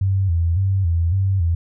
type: tone with vibrato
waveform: sine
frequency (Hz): 90.1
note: F#2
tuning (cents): -45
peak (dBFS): -15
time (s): 0.01-1.55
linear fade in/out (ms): 5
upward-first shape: square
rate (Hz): 1.8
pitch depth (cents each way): 120
effects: none

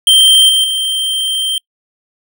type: tone with level steps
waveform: square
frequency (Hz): 3143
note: G7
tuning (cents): +4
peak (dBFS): -5 / -9 / -14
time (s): 0.07-1.58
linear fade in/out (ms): 2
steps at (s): 0.49 / 0.64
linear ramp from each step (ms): 2
effects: noise-tail reverb RT60 0.1 s tail -26 dB re dry

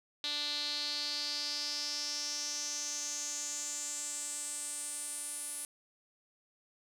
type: tone with band-pass filter sweep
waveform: sawtooth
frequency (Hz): 293.7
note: D4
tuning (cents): 0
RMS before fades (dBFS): -38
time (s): 0.24-5.65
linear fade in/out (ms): 0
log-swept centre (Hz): 3900 to 10000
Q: 6
effects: none

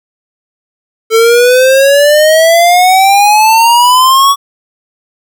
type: exponential sweep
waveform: square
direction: up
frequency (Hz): 443.5 to 1133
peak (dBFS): -4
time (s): 1.1-4.36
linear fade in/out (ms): 50
effects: none

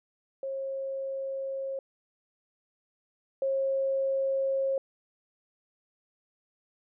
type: tone pair in turn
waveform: sine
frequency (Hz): 540 / 540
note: C#5 / C#5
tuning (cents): -45 / -45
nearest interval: unison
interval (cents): 0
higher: neither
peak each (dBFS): -31 / -25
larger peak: second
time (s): 0.43-1.79 / 3.42-4.78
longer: neither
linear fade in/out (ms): 2
effects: none

